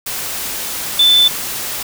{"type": "tone in noise", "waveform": "sine", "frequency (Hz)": 3520, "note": "A7", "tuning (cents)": 0, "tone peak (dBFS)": -7, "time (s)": [0.99, 1.28], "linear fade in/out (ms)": 5, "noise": "white", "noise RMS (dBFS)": -23, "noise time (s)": [0.06, 1.83], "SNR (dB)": 13, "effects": []}